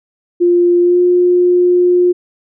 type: tone with pitch glide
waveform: sine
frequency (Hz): 350 to 356.5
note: F4 to F4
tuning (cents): +4 to +36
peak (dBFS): -7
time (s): 0.4-2.13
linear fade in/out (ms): 20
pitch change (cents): +32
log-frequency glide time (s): 0.81-1
effects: none